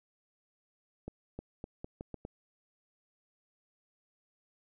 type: accelerating click train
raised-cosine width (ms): 2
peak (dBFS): -27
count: 7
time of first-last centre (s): 1.08-2.251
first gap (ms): 310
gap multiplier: 0.81
effects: none